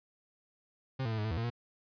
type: tone with pitch steps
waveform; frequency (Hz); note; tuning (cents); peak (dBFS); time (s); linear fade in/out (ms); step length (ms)
40% pulse; 132.2 / 112.8 / 110.4 / 105.5 / 110.2 / 81.3 / 114.7 / 119.2; C3 / A2 / A2 / G#2 / A2 / E2 / A#2 / A#2; +18 / +44 / +6 / +28 / +3 / -23 / -28 / +39; -31; 0.99-1.502; 10; 64
effects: resampled to 11025 Hz